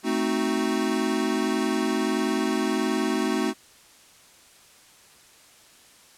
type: chord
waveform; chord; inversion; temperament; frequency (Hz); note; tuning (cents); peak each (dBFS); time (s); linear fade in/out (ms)
square; A diminished seventh; none; equal; 220 / 261.6 / 311.1 / 370; A3 / C4 / Eb4 / Gb4; 0 / 0 / 0 / 0; -29; 0.03-3.54; 50
effects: white hiss -53 dBFS RMS until 6.17 s + low-pass 10000 Hz 12 dB/octave